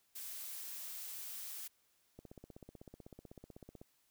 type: noise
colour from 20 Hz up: blue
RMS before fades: -46 dBFS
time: 0.15-1.68 s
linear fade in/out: 10 ms
type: click train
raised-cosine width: 2 ms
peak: -38 dBFS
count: 27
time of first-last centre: 2.19-3.815 s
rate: 16 Hz
effects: white hiss -75 dBFS RMS until 4.1 s